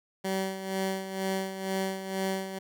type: tone with tremolo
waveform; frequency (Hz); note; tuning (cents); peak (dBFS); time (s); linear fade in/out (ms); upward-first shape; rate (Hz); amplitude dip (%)
15% pulse; 191.4; G3; -41; -21; 0.24-2.59; 10; sine; 2.1; 65
effects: none